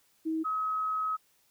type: tone pair in turn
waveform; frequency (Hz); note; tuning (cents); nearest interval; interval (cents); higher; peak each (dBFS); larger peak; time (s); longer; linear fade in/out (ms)
sine; 319.6 / 1275.9; D#4 / D#6; +47 / +43; 2 octaves; 2396; second; -28; neither; 0.25-0.44 / 0.44-1.17; second; 20
effects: white hiss -68 dBFS RMS until 1.5 s